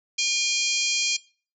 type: harmonic tone with a mistuned harmonic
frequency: 804 Hz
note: G5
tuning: 44 cents sharp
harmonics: 3 / 4 / 5 / 6 / 7 / 8 / 9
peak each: -27 / -28 / -29 / -30 / -30 / -31 / -32 dBFS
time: 0.18-1.17 s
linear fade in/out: 10 ms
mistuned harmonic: 5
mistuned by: +90 cents
effects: noise-tail reverb RT60 0.4 s tail -21 dB re dry